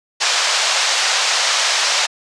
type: band-pass noise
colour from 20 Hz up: white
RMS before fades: -17 dBFS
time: 0.2-2.07 s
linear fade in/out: 20 ms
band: 600 to 6300 Hz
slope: 24 dB/octave
effects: resampled to 22050 Hz